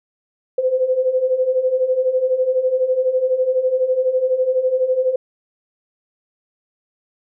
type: beating tone pair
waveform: sine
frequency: 505 / 517 Hz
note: B4 / C5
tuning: +39 / -21 cents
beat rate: 12 Hz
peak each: -21 / -16 dBFS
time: 0.58-5.16 s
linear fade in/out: 5 ms
effects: none